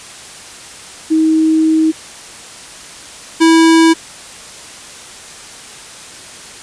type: tone pair in turn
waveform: sine / square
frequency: 317.2 / 326.5 Hz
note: D#4 / E4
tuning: +33 / -17 cents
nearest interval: minor second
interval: 50 cents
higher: second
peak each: -8 / -6 dBFS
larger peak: second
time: 1.1-1.92 / 3.4-3.94 s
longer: first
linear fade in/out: 20 ms
effects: white hiss -33 dBFS RMS until 6.62 s + resampled to 22050 Hz